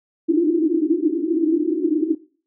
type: band-pass noise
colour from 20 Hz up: white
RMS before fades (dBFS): -19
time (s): 0.28-2.15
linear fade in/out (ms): 10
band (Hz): 300 to 340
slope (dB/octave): 96
effects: noise-tail reverb RT60 0.4 s tail -18 dB re dry